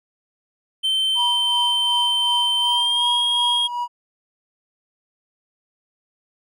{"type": "tone with pitch glide", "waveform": "triangle", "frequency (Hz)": [3100, 3262], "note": ["G7", "G#7"], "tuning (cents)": [-20, -32], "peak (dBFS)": -16, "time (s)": [0.83, 3.68], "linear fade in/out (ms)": 20, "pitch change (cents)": 88, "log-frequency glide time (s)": [2.61, 3.09]}
{"type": "tone with tremolo", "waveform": "triangle", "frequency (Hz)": 966, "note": "B5", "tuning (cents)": -39, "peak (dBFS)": -19, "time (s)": [1.15, 3.88], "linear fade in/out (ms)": 50, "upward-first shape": "sine", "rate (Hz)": 2.7, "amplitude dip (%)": 65}
{"effects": []}